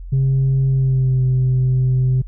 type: tone with pitch glide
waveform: sine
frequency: 134 to 128.76 Hz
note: C3 to C3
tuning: +42 to -27 cents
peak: -11 dBFS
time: 0.12-2.22 s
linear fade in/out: 10 ms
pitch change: -69 cents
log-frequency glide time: 0.68-1.23 s
effects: tanh soft clip ceiling -11 dBFS + added 43 Hz sine -29 dBFS peak until 2.27 s